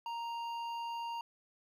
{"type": "tone with hard clipping", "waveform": "sine", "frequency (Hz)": 932.3, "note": "A#5", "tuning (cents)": 0, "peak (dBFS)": -39, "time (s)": [0.06, 1.21], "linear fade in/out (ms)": 2, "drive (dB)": 9, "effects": []}